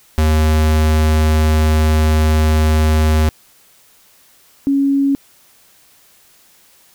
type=tone pair in turn; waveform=square / sine; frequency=77.78 / 277.2 Hz; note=D#2 / C#4; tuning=0 / 0 cents; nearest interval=octave + minor seventh; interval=2200 cents; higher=second; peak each=-11 dBFS; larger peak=neither; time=0.18-3.29 / 4.67-5.15 s; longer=first; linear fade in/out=0 ms; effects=white hiss -50 dBFS RMS until 6.94 s